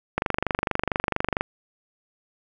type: click train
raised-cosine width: 0.5 ms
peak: -7 dBFS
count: 31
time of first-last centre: 0.18-1.41 s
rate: 24.4 Hz
effects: none